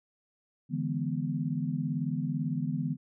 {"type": "chord", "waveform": "sine", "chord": "E dominant seventh", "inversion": "third", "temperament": "equal", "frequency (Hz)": [146.83, 164.81, 207.7, 246.9], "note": ["D3", "E3", "G#3", "B3"], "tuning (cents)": [0, 0, 0, 0], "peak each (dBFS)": [-33, -33, -38, -34], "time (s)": [0.69, 2.97], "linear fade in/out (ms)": 50, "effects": []}